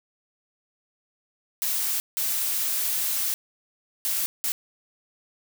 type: noise bursts at uneven times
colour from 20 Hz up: blue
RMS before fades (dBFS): -26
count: 4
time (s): 1.62-2 / 2.17-3.34 / 4.05-4.26 / 4.44-4.52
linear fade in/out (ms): 0
effects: none